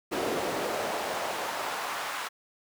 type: noise with high-pass filter sweep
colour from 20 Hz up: brown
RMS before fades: -32 dBFS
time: 0.11-2.29 s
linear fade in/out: 20 ms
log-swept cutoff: 370 to 1200 Hz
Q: 1.3
effects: none